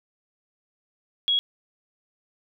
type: tone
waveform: sine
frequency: 3322 Hz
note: G#7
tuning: in tune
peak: -19 dBFS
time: 1.28-1.39 s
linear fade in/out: 0 ms
effects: none